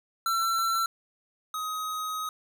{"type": "tone pair in turn", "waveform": "square", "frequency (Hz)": [1347, 1260.6], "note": ["E6", "D#6"], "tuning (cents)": [37, 22], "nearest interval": "minor second", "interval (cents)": 115, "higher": "first", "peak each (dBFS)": [-25, -31], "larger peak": "first", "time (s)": [[0.26, 0.86], [1.54, 2.29]], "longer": "second", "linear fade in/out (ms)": 2, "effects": ["11-bit"]}